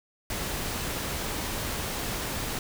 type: noise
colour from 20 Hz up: pink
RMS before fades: -32 dBFS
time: 0.3-2.59 s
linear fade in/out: 2 ms
effects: none